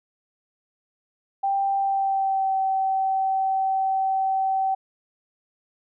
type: tone with pitch glide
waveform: sine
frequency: 787 to 768.6 Hz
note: G5 to G5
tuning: +7 to -34 cents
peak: -20 dBFS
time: 1.43-4.75 s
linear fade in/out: 10 ms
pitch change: -41 cents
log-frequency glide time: 1.75-2.56 s
effects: none